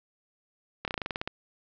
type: slowing click train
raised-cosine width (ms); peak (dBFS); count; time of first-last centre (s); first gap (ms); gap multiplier
0.3; -15; 11; 0.85-1.275; 28; 1.09
effects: low-pass 5000 Hz 12 dB/octave